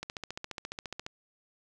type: click train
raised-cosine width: 0.2 ms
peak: -20 dBFS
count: 16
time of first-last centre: 0.03-1.064 s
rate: 14.5 Hz
effects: none